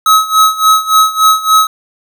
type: tone with tremolo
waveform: square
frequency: 1281 Hz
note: E6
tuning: 50 cents flat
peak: -4 dBFS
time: 0.06-1.67 s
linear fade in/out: 2 ms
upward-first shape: sine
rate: 3.5 Hz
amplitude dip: 85%
effects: none